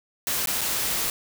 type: noise with dropouts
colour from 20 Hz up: white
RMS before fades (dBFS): -26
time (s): 0.27-1.1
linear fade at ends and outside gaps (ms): 1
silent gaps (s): 0.459-0.472 / 0.61-0.614
effects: none